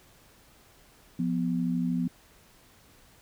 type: tone pair together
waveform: sine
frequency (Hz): 175.05 / 247.9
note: F3 / B3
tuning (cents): +4 / +7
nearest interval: tritone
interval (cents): 603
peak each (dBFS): -28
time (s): 1.19-2.08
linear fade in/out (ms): 5
effects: pink hiss -58 dBFS RMS until 3.21 s